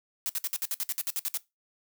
blue noise bursts, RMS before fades -30 dBFS, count 13, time 0.26-1.373 s, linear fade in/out 0 ms, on 33 ms, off 57 ms, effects noise-tail reverb RT60 0.2 s tail -19 dB re dry

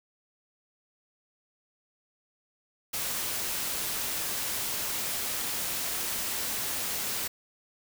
white noise, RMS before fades -32 dBFS, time 2.93-7.28 s, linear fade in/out 10 ms, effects none

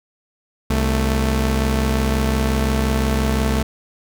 sawtooth tone pair together, 65.7 / 221 Hz, C2 / A3, +8 / +8 cents, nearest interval octave + major sixth, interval 2100 cents, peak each -14 / -17 dBFS, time 0.7-3.63 s, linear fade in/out 5 ms, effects none

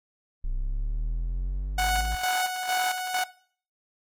triangle linear sweep, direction up, 30.37 to 55 Hz, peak -24 dBFS, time 0.44-2.15 s, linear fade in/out 0 ms
sawtooth tone with tremolo, 738 Hz, F#5, 5 cents flat, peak -19 dBFS, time 1.78-3.24 s, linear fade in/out 5 ms, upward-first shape square, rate 2.2 Hz, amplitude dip 50%
effects noise-tail reverb RT60 0.5 s tail -18 dB re dry + AAC 48 kbps

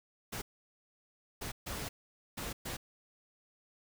pink noise bursts at uneven times, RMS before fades -40 dBFS, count 5, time 0.32-0.42 / 1.41-1.52 / 1.66-1.89 / 2.37-2.53 / 2.65-2.77 s, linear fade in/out 10 ms, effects none

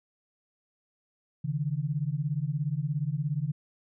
sine beating tone pair, 139.1 / 156.1 Hz, C#3 / D#3, +6 / +6 cents, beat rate 17 Hz, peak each -30 / -30 dBFS, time 1.44-3.52 s, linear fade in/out 10 ms, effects none

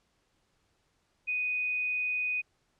sine tone, 2489 Hz, D#7, in tune, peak -28 dBFS, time 1.27-2.42 s, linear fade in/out 20 ms, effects pink hiss -73 dBFS RMS until 2.79 s + low-pass 8000 Hz 12 dB/octave

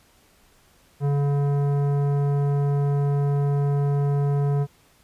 sine tone with tanh clipping, 142.3 Hz, C#3, 46 cents sharp, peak -21 dBFS, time 1-4.67 s, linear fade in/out 50 ms, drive 14 dB, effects pink hiss -58 dBFS RMS until 5.03 s + resampled to 32000 Hz

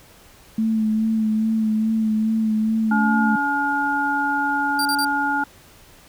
sine tone with vibrato, 219.4 Hz, A3, 5 cents flat, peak -17 dBFS, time 0.58-3.36 s, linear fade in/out 5 ms, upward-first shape sine, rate 2.4 Hz, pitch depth 25 cents each way
harmonic tone, 284.7 Hz, C#4, 46 cents sharp, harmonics 1 / 3 / 5, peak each -26 / -22 / -22 dBFS, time 2.91-5.44 s, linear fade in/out 5 ms
sawtooth tone bursts, 4699 Hz, D8, in tune, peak -20 dBFS, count 3, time 4.79-5.048 s, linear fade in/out 2 ms, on 62 ms, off 36 ms
effects pink hiss -49 dBFS RMS until 6.08 s

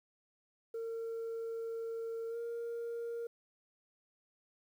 sine tone with pitch glide, 456.3 to 467 Hz, A#4 to A#4, -37 to +3 cents, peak -35 dBFS, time 0.74-3.27 s, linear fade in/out 5 ms, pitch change +40 cents, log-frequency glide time 2.29-2.37 s, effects tanh soft clip ceiling -36 dBFS + 11-bit

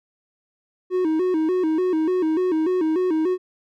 triangle tone with vibrato, 340.4 Hz, F4, 44 cents flat, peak -16 dBFS, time 0.9-3.38 s, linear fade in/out 50 ms, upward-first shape square, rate 3.4 Hz, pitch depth 130 cents each way, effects none

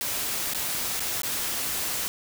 white noise with dropouts, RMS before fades -29 dBFS, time 0.01-2.08 s, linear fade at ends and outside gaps 0 ms, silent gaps 0.536-0.547 / 0.996-1.004 / 1.218-1.233 s, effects none

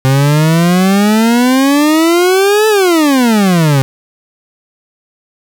40% pulse exponential two-way sweep, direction up then down, 130.81 to 440 to 130.81 Hz, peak -6 dBFS, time 0.05-3.82 s, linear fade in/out 0 ms, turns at 2.68 s, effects none

